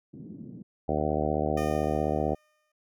pink band-pass noise, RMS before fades -43 dBFS, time 0.13-0.63 s, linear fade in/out 10 ms, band 160 to 270 Hz, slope 24 dB/octave
harmonic tone, 75.7 Hz, D#2, 47 cents flat, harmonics 1 / 2 / 3 / 4 / 5 / 6 / 7 / 8 / 9 / 10, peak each -34 / -34 / -34 / -34 / -34 / -34 / -34 / -34 / -34 / -34 dBFS, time 0.88-2.35 s, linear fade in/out 10 ms
15% pulse tone with exponential decay, 609 Hz, D#5, 37 cents flat, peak -28 dBFS, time 1.57-2.72 s, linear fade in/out 5 ms, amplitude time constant 250 ms
effects none

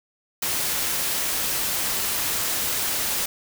white noise, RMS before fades -25 dBFS, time 0.42-3.26 s, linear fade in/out 5 ms, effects none

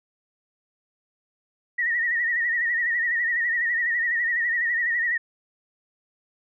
sine tone with vibrato, 1887 Hz, A#6, 21 cents sharp, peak -21 dBFS, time 1.78-5.18 s, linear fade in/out 10 ms, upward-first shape triangle, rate 12 Hz, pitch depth 87 cents each way, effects none

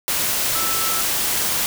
sine tone in noise, 1318.5 Hz, E6, in tune, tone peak -27 dBFS, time 0.55-1.01 s, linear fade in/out 0 ms, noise white, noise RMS -21 dBFS, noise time 0.08-1.66 s, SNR -9 dB, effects none

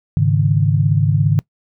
sine chord, Ab suspended fourth, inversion none, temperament just, 103.83 / 138.43 / 155.74 Hz, Ab2 / Db3 / Eb3, 0 / -2 / +2 cents, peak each -16 dBFS, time 0.17-1.39 s, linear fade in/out 0 ms, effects noise-tail reverb RT60 0.1 s tail -23 dB re dry

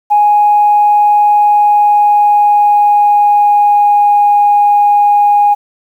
sine tone with pitch glide, 830.6 to 823 Hz, G#5 to G#5, 0 to -16 cents, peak -4 dBFS, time 0.1-5.55 s, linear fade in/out 20 ms, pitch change -16 cents, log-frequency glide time 1.33-4.3 s, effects tanh soft clip ceiling 0 dBFS + 7-bit

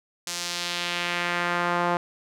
sawtooth tone with band-pass filter sweep, 174.61 Hz, F3, in tune, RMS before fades -27 dBFS, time 0.27-1.97 s, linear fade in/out 2 ms, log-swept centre 6400 to 910 Hz, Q 1.3, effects none

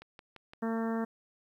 click train, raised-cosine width 0.3 ms, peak -32 dBFS, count 4, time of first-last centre 0.02-0.535 s, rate 5.83 Hz
harmonic tone, 226.4 Hz, A3, 50 cents sharp, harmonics 1 / 2 / 3 / 4 / 5 / 6 / 7 / 8, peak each -31 / -37 / -41 / -43 / -45 / -47 / -48 / -49 dBFS, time 0.62-1.05 s, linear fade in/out 10 ms
effects 11-bit

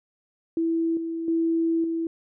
sine tone with level steps, 329.6 Hz, E4, in tune, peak -21 / -27 / -20 / -24 dBFS, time 0.57-2.07 s, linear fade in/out 2 ms, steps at 0.97 / 1.28 / 1.84 s, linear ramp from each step 2 ms, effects none

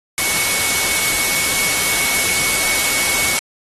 sine tone in noise, 2217 Hz, C#7, in tune, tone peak -23 dBFS, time 0.18-3.39 s, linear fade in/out 0 ms, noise white, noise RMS -18 dBFS, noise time 0.18-3.39 s, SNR -8 dB, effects AAC 32 kbps

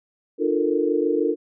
sine chord, Bb major seventh, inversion first, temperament equal with one note detuned, 301.1 / 349.2 / 440 / 466.2 Hz, D4 / F4 / A4 / Bb4, +43 / 0 / 0 / 0 cents, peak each -24 dBFS, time 0.38-1.36 s, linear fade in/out 50 ms, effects none

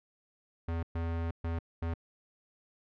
square tone bursts at uneven times, 83.3 Hz, E2, 19 cents sharp, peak -32 dBFS, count 4, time 0.68-0.83 / 0.95-1.31 / 1.44-1.59 / 1.82-1.94 s, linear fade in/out 5 ms, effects low-pass 2000 Hz 12 dB/octave

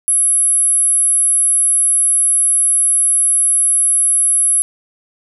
sine tone, 10880 Hz, F9, 46 cents flat, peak -10 dBFS, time 0.08-4.62 s, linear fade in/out 0 ms, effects none

